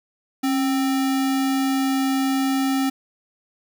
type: tone with sample-and-hold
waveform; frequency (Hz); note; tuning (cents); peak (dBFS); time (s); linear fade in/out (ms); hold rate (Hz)
sine; 270.1; C#4; -45; -18; 0.43-2.9; 10; 1050
effects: none